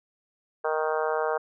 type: harmonic tone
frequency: 156.1 Hz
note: D#3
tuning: 6 cents sharp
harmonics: 3 / 4 / 5 / 6 / 7 / 8 / 9 / 10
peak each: -28 / -30 / -32 / -34 / -35 / -36 / -37 / -38 dBFS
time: 0.64-1.38 s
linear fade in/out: 10 ms
effects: none